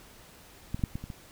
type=clicks; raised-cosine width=5 ms; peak=-18 / -29 / -13 / -21 / -26 / -26 dBFS; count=6; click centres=0.745 / 0.794 / 0.838 / 0.955 / 1.04 / 1.102 s; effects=pink hiss -53 dBFS RMS until 1.31 s